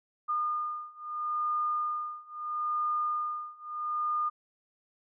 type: beating tone pair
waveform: sine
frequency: 1216 / 1216.76 Hz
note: D#6 / D#6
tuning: -40 / -39 cents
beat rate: 0.76 Hz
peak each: -33 / -32 dBFS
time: 0.28-4.3 s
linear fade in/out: 20 ms
effects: none